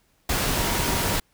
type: tone in noise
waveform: sine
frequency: 945 Hz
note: A#5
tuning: 23 cents sharp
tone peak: -34 dBFS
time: 0.56-1.16 s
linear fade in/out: 5 ms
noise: pink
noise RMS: -24 dBFS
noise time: 0.29-1.2 s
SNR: -13 dB
effects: pink hiss -65 dBFS RMS until 1.33 s